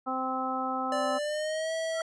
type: harmonic tone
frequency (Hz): 260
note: C4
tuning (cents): -11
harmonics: 1 / 2 / 3 / 4 / 5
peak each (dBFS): -35 / -38 / -33 / -38 / -33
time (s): 0.06-1.19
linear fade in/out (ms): 20
type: tone with pitch glide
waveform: square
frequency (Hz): 585 to 649.1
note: D5 to E5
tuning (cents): -7 to -27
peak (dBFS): -30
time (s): 0.92-2.02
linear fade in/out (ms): 2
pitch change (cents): +180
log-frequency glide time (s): 1.16-1.73
type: tone with exponential growth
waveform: sine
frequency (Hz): 1352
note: E6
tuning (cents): +43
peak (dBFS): -31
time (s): 1.89-2.01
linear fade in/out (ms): 1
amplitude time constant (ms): 24
effects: resampled to 22050 Hz